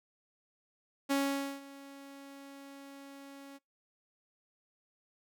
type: tone with ADSR envelope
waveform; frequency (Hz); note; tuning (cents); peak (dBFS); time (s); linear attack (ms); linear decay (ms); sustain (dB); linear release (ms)
sawtooth; 277.2; C#4; 0; -23; 1.09-3.59; 23; 490; -21; 30
effects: noise-tail reverb RT60 0.2 s tail -24 dB re dry